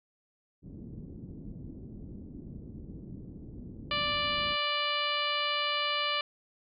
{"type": "low-pass noise", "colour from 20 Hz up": "white", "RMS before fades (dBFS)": -44, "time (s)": [0.62, 4.57], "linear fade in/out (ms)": 50, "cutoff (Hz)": 280, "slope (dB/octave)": 24}
{"type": "harmonic tone", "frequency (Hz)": 587.3, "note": "D5", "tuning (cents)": 0, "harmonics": [1, 2, 3, 4, 5, 6, 7, 8], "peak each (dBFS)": [-38, -33, -39, -35, -33, -39, -39, -44], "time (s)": [3.91, 6.21], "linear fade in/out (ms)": 2}
{"effects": []}